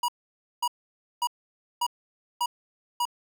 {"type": "tone bursts", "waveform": "square", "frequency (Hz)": 965, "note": "B5", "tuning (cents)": -40, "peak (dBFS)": -24, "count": 6, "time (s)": [0.03, 3.054], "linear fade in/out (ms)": 5, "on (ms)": 54, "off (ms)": 540, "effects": []}